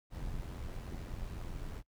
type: noise with amplitude modulation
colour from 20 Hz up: brown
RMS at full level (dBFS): -39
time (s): 0.1-1.83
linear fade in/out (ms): 50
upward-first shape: sine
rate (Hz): 87.7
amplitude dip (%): 50
effects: noise-tail reverb RT60 0.1 s tail -24 dB re dry